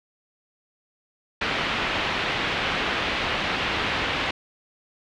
white low-pass noise, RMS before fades -26 dBFS, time 1.41-4.31 s, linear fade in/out 5 ms, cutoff 3200 Hz, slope 24 dB/octave, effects none

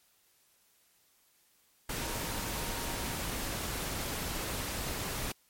sine tone in noise, 932.3 Hz, A#5, in tune, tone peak -47 dBFS, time 2.01-3.16 s, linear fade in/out 5 ms, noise pink, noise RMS -36 dBFS, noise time 1.89-5.32 s, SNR -14 dB, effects white hiss -68 dBFS RMS until 5.49 s + MP3 64 kbps

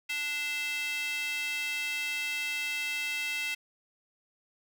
square tone with high-pass filter, 293.7 Hz, D4, in tune, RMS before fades -33 dBFS, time 0.09-3.55 s, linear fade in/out 10 ms, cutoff 2400 Hz, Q 6, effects none

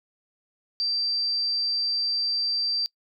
sine tone, 4690 Hz, D8, 3 cents flat, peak -23 dBFS, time 0.8-2.86 s, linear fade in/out 0 ms, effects noise-tail reverb RT60 0.1 s tail -24 dB re dry

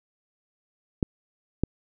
clicks, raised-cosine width 3 ms, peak -9 dBFS, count 2, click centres 1.028 / 1.636 s, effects none

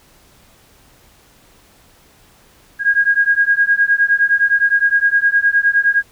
sine beating tone pair, 1629 / 1638.7 Hz, G#6 / G#6, -34 / -24 cents, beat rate 9.7 Hz, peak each -14 dBFS, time 2.79-6.03 s, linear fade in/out 50 ms, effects pink hiss -50 dBFS RMS until 6.11 s

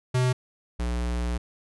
square tone pair in turn, 126.7 / 59.79 Hz, B2 / A#1, +45 / +45 cents, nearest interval octave + minor second, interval 1300 cents, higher first, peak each -21 / -26 dBFS, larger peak first, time 0.14-0.33 / 0.79-1.38 s, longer second, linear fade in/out 10 ms, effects resampled to 24000 Hz

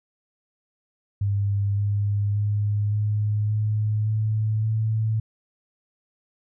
sine tone with pitch steps, 100.6 / 102.12 / 103.67 / 105.24 / 106.83 / 108.45 / 110.09 Hz, G2 / G#2 / G#2 / G#2 / G#2 / A2 / A2, +45 / -29 / -3 / +23 / +49 / -25 / +1 cents, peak -20 dBFS, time 1.21-5.2 s, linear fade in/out 5 ms, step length 570 ms, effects none

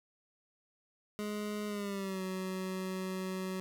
25% pulse tone with pitch glide, 209.1 to 187.37 Hz, G#3 to F#3, +12 to +22 cents, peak -32 dBFS, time 1.19-3.6 s, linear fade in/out 0 ms, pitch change -190 cents, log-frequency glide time 1.67-2.22 s, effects 11-bit

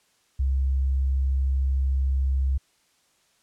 sine tone, 66.8 Hz, C2, 36 cents sharp, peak -20 dBFS, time 0.39-2.58 s, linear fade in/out 10 ms, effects white hiss -65 dBFS RMS until 3.42 s + low-pass 9000 Hz 12 dB/octave

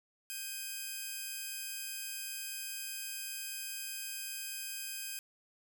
5% pulse tone pair together, 1582 / 2511 Hz, G6 / D#7, +15 / +15 cents, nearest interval minor sixth, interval 800 cents, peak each -33 / -32 dBFS, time 0.3-5.19 s, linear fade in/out 0 ms, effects none

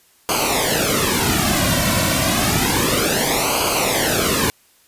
pink noise with flanger, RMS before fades -18 dBFS, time 0.29-4.5 s, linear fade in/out 0 ms, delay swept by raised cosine 0.54 to 2.44 ms, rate 0.3 Hz, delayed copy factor -0.85, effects white hiss -55 dBFS RMS until 4.87 s + resampled to 32000 Hz

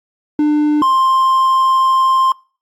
triangle tone pair in turn, 299.1 / 1052.1 Hz, D4 / C6, +32 / +9 cents, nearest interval octave + minor seventh, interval 2177 cents, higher second, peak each -8 / -8 dBFS, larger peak neither, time 0.39-0.82 / 0.82-2.32 s, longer second, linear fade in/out 2 ms, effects noise-tail reverb RT60 0.4 s tail -25 dB re dry + AAC 64 kbps

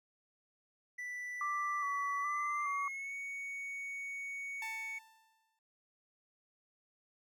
triangle tone with pitch glide, 1975.5 to 2230 Hz, B6 to C#7, 0 to +10 cents, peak -38 dBFS, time 0.98-4.99 s, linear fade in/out 10 ms, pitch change +210 cents, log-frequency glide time 2.18-3.14 s
sine tone with vibrato, 1153 Hz, D6, 32 cents flat, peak -34 dBFS, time 1.41-2.88 s, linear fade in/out 2 ms, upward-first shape square, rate 1.2 Hz, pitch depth 32 cents each way
sawtooth tone with exponential decay, 888 Hz, A5, 16 cents sharp, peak -38 dBFS, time 4.62-5.59 s, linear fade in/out 2 ms, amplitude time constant 210 ms
effects none

